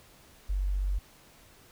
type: tone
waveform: sine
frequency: 47.7 Hz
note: G1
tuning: 47 cents flat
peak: -26 dBFS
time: 0.49-0.99 s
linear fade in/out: 10 ms
effects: pink hiss -57 dBFS RMS until 1.71 s